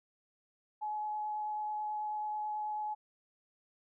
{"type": "tone with vibrato", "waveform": "sine", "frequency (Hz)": 848, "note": "G#5", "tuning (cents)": 36, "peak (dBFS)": -34, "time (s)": [0.81, 2.95], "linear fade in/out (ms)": 20, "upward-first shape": "triangle", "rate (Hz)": 9.2, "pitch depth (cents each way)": 10, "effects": []}